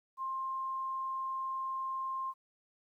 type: tone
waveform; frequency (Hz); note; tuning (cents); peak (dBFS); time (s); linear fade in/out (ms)
sine; 1058; C6; +19; -34; 0.17-2.34; 50
effects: 12-bit